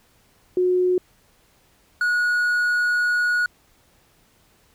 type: tone pair in turn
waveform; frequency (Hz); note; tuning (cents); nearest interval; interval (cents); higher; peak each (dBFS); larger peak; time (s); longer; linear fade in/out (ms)
sine / triangle; 363.7 / 1454.8; F#4 / F#6; -30 / -30; 2 octaves; 2400; second; -16; neither; 0.57-0.98 / 2.01-3.46; second; 2
effects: pink hiss -59 dBFS RMS until 4.74 s